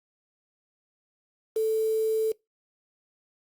sine tone with quantisation, 440 Hz, A4, in tune, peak -22 dBFS, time 1.56-2.32 s, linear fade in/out 5 ms, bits 7, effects noise-tail reverb RT60 0.2 s tail -24 dB re dry + Opus 48 kbps

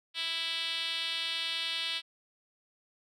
5% pulse tone with band-pass filter, 329.6 Hz, E4, in tune, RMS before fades -34 dBFS, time 0.14-2.02 s, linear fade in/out 50 ms, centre 3500 Hz, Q 2.7, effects none

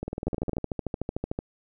two click trains, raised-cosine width 2 ms, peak -18 / -15 dBFS, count 12 / 16, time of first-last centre 0.03-0.583 / 0.27-1.389 s, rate 19.9 / 13.4 Hz, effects none

